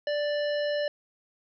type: harmonic tone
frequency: 587.3 Hz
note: D5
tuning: in tune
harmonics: 1 / 3 / 5 / 7 / 9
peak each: -26 / -36 / -40 / -43 / -45 dBFS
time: 0.07-0.88 s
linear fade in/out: 2 ms
effects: none